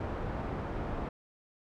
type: low-pass noise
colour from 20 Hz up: pink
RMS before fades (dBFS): -36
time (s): 0-1.09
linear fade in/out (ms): 5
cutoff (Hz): 1100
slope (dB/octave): 12
effects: none